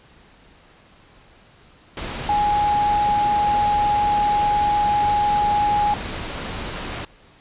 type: tone in noise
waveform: sine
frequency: 830 Hz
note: G#5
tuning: 1 cent flat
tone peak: -16 dBFS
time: 2.29-5.94 s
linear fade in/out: 2 ms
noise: pink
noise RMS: -29 dBFS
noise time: 1.97-7.05 s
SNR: +10 dB
effects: pink hiss -51 dBFS RMS until 7.4 s + resampled to 8000 Hz